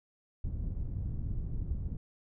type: low-pass noise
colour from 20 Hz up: pink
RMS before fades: -35 dBFS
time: 0.44-1.97 s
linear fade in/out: 5 ms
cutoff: 120 Hz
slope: 12 dB/octave
effects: none